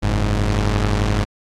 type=tone pair together; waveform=sawtooth; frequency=46.56 / 104.6 Hz; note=F#1 / G#2; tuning=+12 / +13 cents; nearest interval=octave + major second; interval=1401 cents; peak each=-15 dBFS; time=0.02-1.25 s; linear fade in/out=20 ms; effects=low-pass 7000 Hz 12 dB/octave + AAC 48 kbps